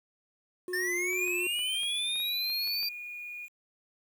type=tone with vibrato; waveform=triangle; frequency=360 Hz; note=F#4; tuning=47 cents flat; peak=-32 dBFS; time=0.68-1.47 s; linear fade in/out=2 ms; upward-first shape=sine; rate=2.6 Hz; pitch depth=28 cents each way
type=linear sweep; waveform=square; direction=up; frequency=1760 to 4699 Hz; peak=-30 dBFS; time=0.73-2.89 s; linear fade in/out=5 ms
type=tone; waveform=sine; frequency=2441 Hz; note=D#7; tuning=34 cents flat; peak=-38 dBFS; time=1.13-3.49 s; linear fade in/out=50 ms
type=clicks; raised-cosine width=0.3 ms; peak=-33 dBFS; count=9; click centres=1.131 / 1.277 / 1.592 / 1.833 / 2.158 / 2.201 / 2.501 / 2.674 / 2.83 s
effects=9-bit